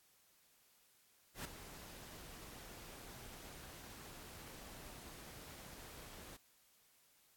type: noise with ADSR envelope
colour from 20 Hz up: pink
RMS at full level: -43 dBFS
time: 1.34-6.37 s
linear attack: 110 ms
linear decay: 5 ms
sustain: -11 dB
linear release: 10 ms
effects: white hiss -71 dBFS RMS until 7.36 s + AAC 64 kbps